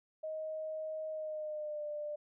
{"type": "tone with pitch glide", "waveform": "sine", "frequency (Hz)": [627, 595.6], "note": ["D#5", "D5"], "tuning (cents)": [13, 24], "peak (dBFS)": -37, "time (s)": [0.23, 2.16], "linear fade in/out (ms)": 10, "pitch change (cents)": -89, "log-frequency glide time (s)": [1.1, 1.85], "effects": []}